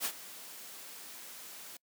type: noise with ADSR envelope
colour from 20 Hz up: white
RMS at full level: -32 dBFS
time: 0-1.77 s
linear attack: 48 ms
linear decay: 69 ms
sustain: -16 dB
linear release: 4 ms
effects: noise-tail reverb RT60 0.1 s tail -26 dB re dry + high-pass 200 Hz 12 dB/octave